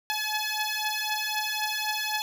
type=beating tone pair; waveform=10% pulse; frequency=852 / 855.9 Hz; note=G#5 / A5; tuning=+44 / -48 cents; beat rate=3.9 Hz; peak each=-22 dBFS; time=0.1-2.22 s; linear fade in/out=0 ms; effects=none